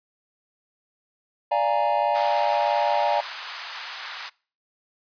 triangle chord, Bb dominant seventh, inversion first, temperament equal with one note detuned, 587.3 / 693.2 / 830.6 / 932.3 Hz, D5 / F5 / Ab5 / Bb5, 0 / -13 / 0 / 0 cents, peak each -23 / -24 / -22 / -24 dBFS, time 1.51-3.21 s, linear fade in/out 10 ms
pink high-pass noise, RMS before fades -34 dBFS, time 2.14-4.3 s, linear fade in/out 20 ms, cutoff 930 Hz, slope 24 dB/octave
effects noise-tail reverb RT60 0.4 s tail -24 dB re dry + resampled to 11025 Hz

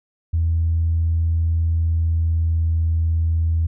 sine tone with pitch glide, 82.41 to 81.84 Hz, E2 to E2, 0 to -12 cents, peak -15 dBFS, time 0.33-3.67 s, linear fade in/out 10 ms, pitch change -12 cents, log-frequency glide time 1.65-2.76 s, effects tanh soft clip ceiling -11 dBFS

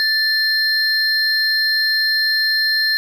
triangle tone pair together, 1760 / 4186 Hz, A6 / C8, 0 / 0 cents, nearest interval octave + minor third, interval 1500 cents, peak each -16 dBFS, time 0-2.97 s, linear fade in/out 0 ms, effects none

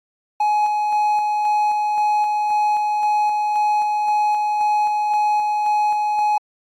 triangle tone with tremolo, 841 Hz, G#5, 22 cents sharp, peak -13 dBFS, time 0.4-6.38 s, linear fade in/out 5 ms, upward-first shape square, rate 1.9 Hz, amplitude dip 25%, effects AAC 64 kbps

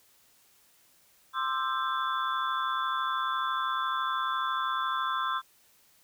sine tone cluster, 1045 / 1199 / 1331 / 1578 / 3471 Hz, C6 / D6 / E6 / G6 / A7, -2 / +36 / +16 / +11 / -24 cents, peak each -31 / -36 / -32 / -37 / -39 dBFS, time 1.33-5.42 s, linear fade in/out 50 ms, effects white hiss -63 dBFS RMS until 6.03 s

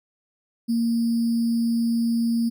sine tone with sample-and-hold, 231.8 Hz, A#3, 10 cents flat, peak -19 dBFS, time 0.68-2.5 s, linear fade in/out 20 ms, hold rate 4900 Hz, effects none

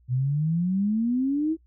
sine exponential sweep, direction up, 122 to 329.6 Hz, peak -21 dBFS, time 0.08-1.57 s, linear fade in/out 50 ms, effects noise-tail reverb RT60 0.1 s tail -20 dB re dry + added 60 Hz sine -56 dBFS peak until 1.66 s

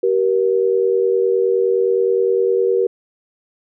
sine tone pair together, 384.8 / 474.5 Hz, G4 / A#4, -32 / +31 cents, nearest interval major third, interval 363 cents, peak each -16 dBFS, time 0.03-2.87 s, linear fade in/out 5 ms, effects none

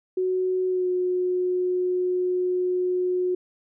sine tone with pitch glide, 370.3 to 363.3 Hz, F#4 to F#4, +1 to -32 cents, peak -21 dBFS, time 0.17-3.35 s, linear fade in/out 5 ms, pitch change -33 cents, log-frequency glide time 0.68-0.88 s, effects none

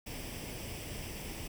pink noise with comb filter, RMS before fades -42 dBFS, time 0.06-1.48 s, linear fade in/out 10 ms, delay 0.37 ms, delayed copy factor +0.6, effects none

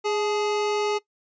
square tone pair together, 415.3 / 855.9 Hz, G#4 / A5, 0 / -48 cents, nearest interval octave + minor second, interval 1252 cents, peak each -24 / -30 dBFS, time 0.04-0.99 s, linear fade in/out 20 ms, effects noise-tail reverb RT60 0.1 s tail -20 dB re dry + resampled to 16000 Hz

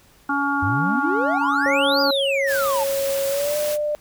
harmonic tone, 281.8 Hz, C#4, 29 cents sharp, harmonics 1 / 3 / 4 / 5, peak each -24 / -25 / -27 / -23 dBFS, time 0.29-2.11 s, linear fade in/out 5 ms
triangle exponential two-way sweep, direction up then down, 89.1 to 4994 to 839 Hz, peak -20 dBFS, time 0.62-2.84 s, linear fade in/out 10 ms, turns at 2.01 s
sine tone with pitch glide, 550 to 596.3 Hz, C#5 to D5, -14 to +26 cents, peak -20 dBFS, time 1.66-3.95 s, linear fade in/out 0 ms, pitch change +140 cents, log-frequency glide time 3.29-3.56 s
white noise, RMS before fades -30 dBFS, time 2.46-3.78 s, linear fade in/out 50 ms
effects pink hiss -54 dBFS RMS until 4 s

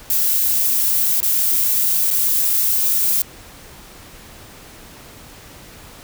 violet noise with dropouts, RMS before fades -17 dBFS, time 0.1-3.22 s, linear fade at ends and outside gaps 2 ms, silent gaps 1.204-1.228 / 2.105-2.11 s, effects pink hiss -41 dBFS RMS until 6.03 s

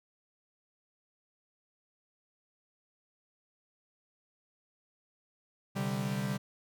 45% pulse chord, C suspended second, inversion none, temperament equal, 130.81 / 146.83 / 196 Hz, C3 / D3 / G3, 0 / 0 / 0 cents, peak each -36 / -38 / -34 dBFS, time 5.75-6.38 s, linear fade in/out 20 ms, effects none

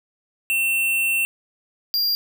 square tone pair in turn, 2700 / 4780 Hz, E7 / D8, +41 / +30 cents, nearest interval minor seventh, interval 989 cents, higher second, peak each -19 dBFS, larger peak neither, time 0.5-1.25 / 1.94-2.15 s, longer first, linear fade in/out 0 ms, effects none

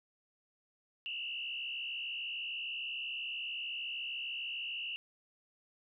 sine tone with frequency modulation, 2800 Hz, F7, 4 cents sharp, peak -37 dBFS, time 1.06-4.96 s, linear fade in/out 0 ms, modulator 66.8 Hz, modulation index 2.1, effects none

